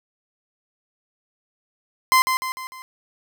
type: tone with echo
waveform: 30% pulse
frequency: 1036 Hz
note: C6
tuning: 17 cents flat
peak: -10 dBFS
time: 2.12-2.22 s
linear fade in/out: 0 ms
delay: 150 ms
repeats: 4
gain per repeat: -6 dB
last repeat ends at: 2.82 s
effects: none